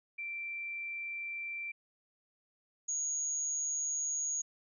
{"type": "tone pair in turn", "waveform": "sine", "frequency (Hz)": [2349, 6675], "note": ["D7", "G#8"], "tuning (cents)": [0, 8], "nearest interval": "octave + tritone", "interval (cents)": 1808, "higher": "second", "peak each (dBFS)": [-37, -32], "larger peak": "second", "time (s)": [[0.18, 1.72], [2.88, 4.42]], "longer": "neither", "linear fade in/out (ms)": 10, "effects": []}